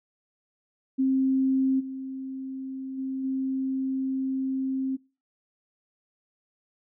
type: tone with level steps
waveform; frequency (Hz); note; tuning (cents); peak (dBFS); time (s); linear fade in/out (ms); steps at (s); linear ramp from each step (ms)
sine; 265; C4; +22; -20 / -32 / -28 / -25; 0.98-4.97; 20; 1.79 / 2.97 / 3.23; 20
effects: noise-tail reverb RT60 0.3 s tail -20 dB re dry